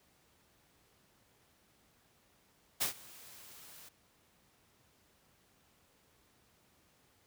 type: noise with ADSR envelope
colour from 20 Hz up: white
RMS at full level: -31 dBFS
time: 2.8-3.89 s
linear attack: 20 ms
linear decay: 110 ms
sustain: -23 dB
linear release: 7 ms
effects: pink hiss -69 dBFS RMS until 7.26 s + high-pass 60 Hz 12 dB/octave